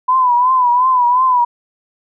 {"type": "tone with vibrato", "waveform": "sine", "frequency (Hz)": 1000, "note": "B5", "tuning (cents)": 21, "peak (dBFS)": -9, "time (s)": [0.08, 1.45], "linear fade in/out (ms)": 10, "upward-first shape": "triangle", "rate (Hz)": 2.8, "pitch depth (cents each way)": 86, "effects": []}